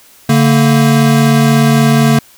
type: tone pair together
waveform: square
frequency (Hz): 144.24 / 228.1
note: D3 / A#3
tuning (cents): -31 / -37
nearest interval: minor sixth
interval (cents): 794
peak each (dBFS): -10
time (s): 0.29-2.19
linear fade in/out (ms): 5
effects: white hiss -43 dBFS RMS until 2.37 s